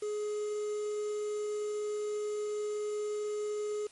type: tone with quantisation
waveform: triangle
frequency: 419.8 Hz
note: G#4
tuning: 19 cents sharp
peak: -30 dBFS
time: 0.02-3.87 s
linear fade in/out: 5 ms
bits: 8
effects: white hiss -58 dBFS RMS until 3.91 s + MP3 48 kbps